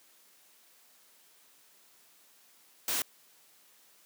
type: noise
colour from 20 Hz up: white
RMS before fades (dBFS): -31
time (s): 2.88-3.02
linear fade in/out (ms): 2
effects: white hiss -62 dBFS RMS until 4.05 s + high-pass 200 Hz 12 dB/octave